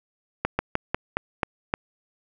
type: slowing click train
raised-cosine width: 0.5 ms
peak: -7 dBFS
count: 7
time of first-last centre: 0.45-1.739 s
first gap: 140 ms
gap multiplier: 1.17
effects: none